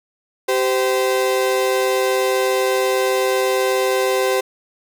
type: tone pair together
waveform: 35% pulse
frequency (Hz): 387.5 / 515.6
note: G4 / C5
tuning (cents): -20 / -26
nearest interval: perfect fourth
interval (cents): 494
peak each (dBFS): -17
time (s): 0.48-4.41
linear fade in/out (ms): 10
effects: none